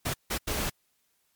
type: noise bursts at uneven times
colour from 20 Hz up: pink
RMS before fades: -30 dBFS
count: 3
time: 0.05-0.14 / 0.3-0.38 / 0.47-0.7 s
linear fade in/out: 10 ms
effects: white hiss -72 dBFS RMS until 1.35 s + MP3 96 kbps